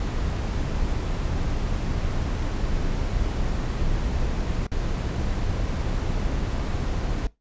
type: noise with dropouts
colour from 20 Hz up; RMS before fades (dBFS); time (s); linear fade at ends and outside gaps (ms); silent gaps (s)
brown; -25; 0-7.27; 2; 4.668-4.716
effects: noise-tail reverb RT60 0.2 s tail -20 dB re dry + resampled to 16000 Hz